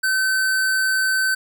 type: tone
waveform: square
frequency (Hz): 1533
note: G6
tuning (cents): -39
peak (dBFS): -18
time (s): 0.03-1.35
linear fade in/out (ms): 10
effects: none